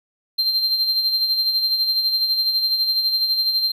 triangle tone with tremolo, 4155 Hz, C8, 13 cents flat, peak -14 dBFS, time 0.38-3.72 s, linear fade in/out 10 ms, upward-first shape sine, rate 12 Hz, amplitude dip 50%, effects none

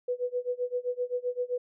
sine tone with tremolo, 493.9 Hz, B4, in tune, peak -25 dBFS, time 0.08-1.58 s, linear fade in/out 5 ms, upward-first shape sine, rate 7.7 Hz, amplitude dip 95%, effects none

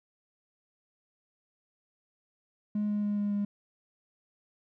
triangle tone with pitch steps, 209 / 207.7 / 206.4 / 205.1 / 203.8 Hz, G#3 / G#3 / G#3 / G#3 / G#3, +11 / 0 / -10 / -21 / -32 cents, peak -24 dBFS, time 2.75-3.45 s, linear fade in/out 5 ms, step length 140 ms, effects tanh soft clip ceiling -23 dBFS

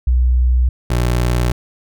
sine / 25% pulse tone pair in turn, 62 / 60.34 Hz, B1 / B1, +7 / -40 cents, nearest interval unison, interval 47 cents, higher first, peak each -10 dBFS, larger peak neither, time 0.07-0.69 / 0.9-1.52 s, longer neither, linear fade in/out 5 ms, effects none

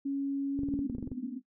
sine tone with pitch glide, 277.2 to 280.9 Hz, C#4 to C#4, 0 to +23 cents, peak -29 dBFS, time 0.05-0.87 s, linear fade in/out 10 ms, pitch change +23 cents, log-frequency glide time 0.51-0.65 s
clicks, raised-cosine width 3 ms, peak -26 dBFS, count 11, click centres 0.591 / 0.634 / 0.687 / 0.739 / 0.791 / 0.898 / 0.95 / 0.984 / 1.027 / 1.075 / 1.117 s
white band-pass noise, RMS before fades -39 dBFS, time 0.67-1.42 s, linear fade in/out 50 ms, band 220 to 280 Hz, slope 96 dB/octave
effects noise-tail reverb RT60 0.1 s tail -18 dB re dry

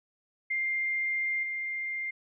sine tone with level steps, 2105 Hz, C7, 10 cents sharp, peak -27 / -31 dBFS, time 0.5-2.11 s, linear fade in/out 10 ms, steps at 1.43 s, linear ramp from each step 2 ms, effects none

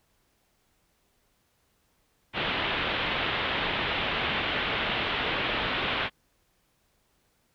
white low-pass noise, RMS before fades -29 dBFS, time 2.33-6.1 s, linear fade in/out 50 ms, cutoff 3500 Hz, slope 48 dB/octave, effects pink hiss -70 dBFS RMS until 7.54 s

